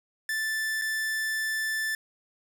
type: tone with dropouts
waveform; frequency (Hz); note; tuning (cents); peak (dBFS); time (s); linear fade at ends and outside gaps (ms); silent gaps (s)
45% pulse; 1760; A6; 0; -27; 0.29-1.95; 2; 0.815-0.819
effects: none